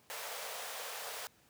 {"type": "high-pass noise", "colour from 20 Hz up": "pink", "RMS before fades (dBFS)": -43, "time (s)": [0.1, 1.27], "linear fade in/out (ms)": 0, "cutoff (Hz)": 440, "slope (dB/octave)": 96, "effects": ["pink hiss -66 dBFS RMS until 1.49 s", "high-pass 100 Hz 12 dB/octave"]}